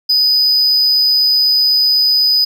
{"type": "tone", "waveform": "triangle", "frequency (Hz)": 4984, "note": "D#8", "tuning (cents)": 2, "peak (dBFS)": -8, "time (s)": [0.09, 2.45], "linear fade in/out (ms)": 10, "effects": []}